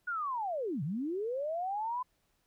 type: linear two-way sweep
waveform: sine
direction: down then up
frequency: 1480 to 130 to 1024 Hz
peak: -32 dBFS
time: 0.07-2.03 s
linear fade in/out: 10 ms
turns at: 0.83 s
effects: pink hiss -75 dBFS RMS until 2.46 s